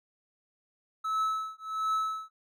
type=tone with tremolo; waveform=triangle; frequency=1300 Hz; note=E6; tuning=24 cents flat; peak=-23 dBFS; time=1.04-2.3 s; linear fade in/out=10 ms; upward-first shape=triangle; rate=1.4 Hz; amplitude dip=100%; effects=none